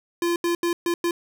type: tone bursts at uneven times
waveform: square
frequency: 343.7 Hz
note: F4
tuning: 28 cents flat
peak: -21 dBFS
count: 5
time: 0.22-0.36 / 0.44-0.55 / 0.63-0.73 / 0.86-0.94 / 1.04-1.11 s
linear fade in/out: 2 ms
effects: none